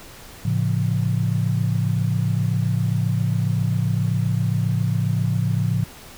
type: chord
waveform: sine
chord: A augmented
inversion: none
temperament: just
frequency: 110 / 137.5 / 171.88 Hz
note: A2 / C#3 / E#3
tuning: 0 / -14 / -27 cents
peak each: -21 / -23 / -24 dBFS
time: 0.45-5.84 s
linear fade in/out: 5 ms
effects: pink hiss -42 dBFS RMS until 6.17 s